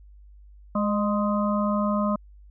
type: harmonic tone with a mistuned harmonic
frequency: 208.4 Hz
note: G#3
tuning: 6 cents sharp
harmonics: 1 / 3 / 5 / 6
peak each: -23 / -28 / -30 / -31 dBFS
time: 0.75-2.16 s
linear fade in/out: 5 ms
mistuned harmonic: 3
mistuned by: -36 cents
effects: added 50 Hz sine -46 dBFS peak until 2.5 s